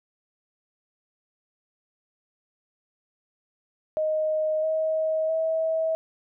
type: tone with pitch steps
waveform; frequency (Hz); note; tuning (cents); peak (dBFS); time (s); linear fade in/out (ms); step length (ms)
sine; 622.3 / 633.2 / 644.2; D#5 / D#5 / E5; 0 / +30 / -40; -22; 3.97-5.95; 0; 660
effects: none